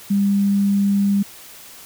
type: tone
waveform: sine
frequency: 200 Hz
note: G3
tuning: 35 cents sharp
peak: -14 dBFS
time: 0.1-1.23 s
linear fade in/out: 10 ms
effects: white hiss -41 dBFS RMS until 1.85 s